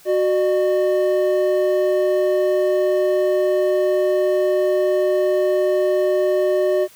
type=tone pair together; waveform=triangle; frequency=370 / 604.3 Hz; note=F#4 / D5; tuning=0 / +49 cents; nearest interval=minor sixth; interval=849 cents; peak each=-16 dBFS; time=0.05-6.88 s; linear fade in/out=50 ms; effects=white hiss -48 dBFS RMS until 6.95 s